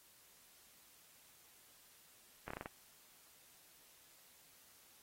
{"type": "slowing click train", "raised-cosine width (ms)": 0.5, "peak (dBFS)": -29, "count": 6, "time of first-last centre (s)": [2.48, 2.659], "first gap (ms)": 25, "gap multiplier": 1.18, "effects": ["white hiss -65 dBFS RMS until 5.02 s", "AAC 48 kbps"]}